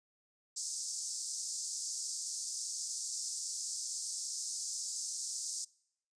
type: band-pass noise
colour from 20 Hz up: white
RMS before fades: -40 dBFS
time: 0.56-5.65 s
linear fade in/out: 10 ms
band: 4900 to 8600 Hz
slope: 48 dB/octave
effects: noise-tail reverb RT60 0.7 s tail -24 dB re dry + resampled to 22050 Hz